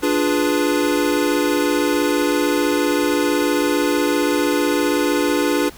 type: chord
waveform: square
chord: D diminished seventh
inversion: none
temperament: equal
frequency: 293.7 / 349.2 / 415.3 / 493.9 Hz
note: D4 / F4 / Ab4 / Cb5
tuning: 0 / 0 / 0 / 0 cents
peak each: -20 / -23 / -24 / -24 dBFS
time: 0.02-5.7 s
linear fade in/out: 20 ms
effects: pink hiss -42 dBFS RMS until 5.77 s